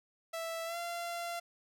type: tone with pitch glide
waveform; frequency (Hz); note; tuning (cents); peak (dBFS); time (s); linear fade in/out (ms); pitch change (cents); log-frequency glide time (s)
sawtooth; 659.3 to 687.3; E5 to F5; 0 to -28; -33; 0.33-1.4; 10; +72; 0.65-0.77
effects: none